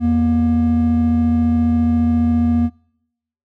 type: tone pair together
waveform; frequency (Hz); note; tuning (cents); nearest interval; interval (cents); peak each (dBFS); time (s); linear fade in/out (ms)
triangle; 84 / 237.4; E2 / A#3; +33 / +32; octave + tritone; 1799; -17 / -11; 0-2.7; 50
effects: noise-tail reverb RT60 0.8 s tail -26 dB re dry + tanh soft clip ceiling -4 dBFS